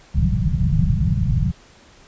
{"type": "low-pass noise", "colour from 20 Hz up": "white", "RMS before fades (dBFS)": -18, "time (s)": [0.14, 1.52], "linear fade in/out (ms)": 20, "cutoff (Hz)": 190, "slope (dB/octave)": 96, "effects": ["pink hiss -49 dBFS RMS until 2.07 s", "resampled to 16000 Hz"]}